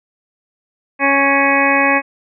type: harmonic tone with a mistuned harmonic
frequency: 277.2 Hz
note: C#4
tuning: in tune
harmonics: 1 / 2 / 3 / 4 / 6 / 7 / 8 / 9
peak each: -19 / -19 / -19 / -19 / -19 / -19 / -19 / -19 dBFS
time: 0.99-2.02 s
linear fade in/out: 50 ms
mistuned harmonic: 9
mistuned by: +17 cents
effects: none